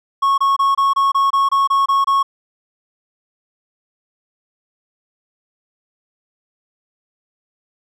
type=tone bursts; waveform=triangle; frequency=1100 Hz; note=C#6; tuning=14 cents flat; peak=-10 dBFS; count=11; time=0.22-2.23 s; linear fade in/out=10 ms; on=160 ms; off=25 ms; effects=none